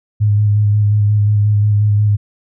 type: tone with vibrato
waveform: sine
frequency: 104.3 Hz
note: G#2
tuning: 8 cents sharp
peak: -9 dBFS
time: 0.2-2.17 s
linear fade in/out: 20 ms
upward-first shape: square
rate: 5.6 Hz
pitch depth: 18 cents each way
effects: none